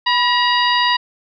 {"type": "harmonic tone with a mistuned harmonic", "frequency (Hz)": 954, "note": "A#5", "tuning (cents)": 40, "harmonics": [1, 2, 3, 4, 5], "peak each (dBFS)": [-16, -19, -21, -22, -23], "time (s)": [0.06, 0.97], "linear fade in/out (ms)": 10, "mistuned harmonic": 1, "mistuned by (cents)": 59, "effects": []}